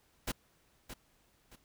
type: noise with echo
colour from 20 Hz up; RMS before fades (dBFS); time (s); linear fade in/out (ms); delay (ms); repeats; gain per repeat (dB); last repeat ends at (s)
pink; -35; 0.27-0.32; 10; 620; 2; -10; 1.56
effects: pink hiss -70 dBFS RMS until 1.64 s